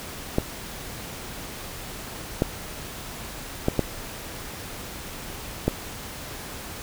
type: clicks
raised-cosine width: 2 ms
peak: -6 dBFS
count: 5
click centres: 0.384 / 2.421 / 3.684 / 3.793 / 5.68 s
effects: pink hiss -37 dBFS RMS until 6.82 s